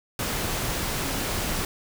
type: tone in noise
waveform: sine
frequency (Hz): 272.4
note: C#4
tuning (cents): -30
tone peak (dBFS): -37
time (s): 1.03-1.25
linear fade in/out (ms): 2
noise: pink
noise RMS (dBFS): -28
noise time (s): 0.19-1.65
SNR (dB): -12
effects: none